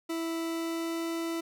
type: tone with pitch glide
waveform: 40% pulse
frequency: 329.6 to 331.7 Hz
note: E4 to E4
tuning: 0 to +11 cents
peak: -30 dBFS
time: 0.09-1.41 s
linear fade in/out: 10 ms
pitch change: +11 cents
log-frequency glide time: 0.38-1.07 s
effects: none